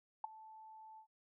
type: tone with ADSR envelope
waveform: sine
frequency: 876 Hz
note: A5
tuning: 8 cents flat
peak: -33 dBFS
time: 0.24-1.07 s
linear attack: 3 ms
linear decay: 11 ms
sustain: -20 dB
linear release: 87 ms
effects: none